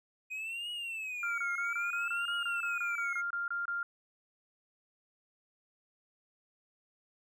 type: tone with vibrato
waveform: triangle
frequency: 2494 Hz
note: D#7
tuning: 3 cents sharp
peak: -35 dBFS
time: 0.3-3.22 s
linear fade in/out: 20 ms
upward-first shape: triangle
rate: 0.61 Hz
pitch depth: 270 cents each way
type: tone bursts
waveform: sine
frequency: 1396.9 Hz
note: F6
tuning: in tune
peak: -32 dBFS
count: 15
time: 1.23-3.83 s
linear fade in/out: 2 ms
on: 150 ms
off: 25 ms
effects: none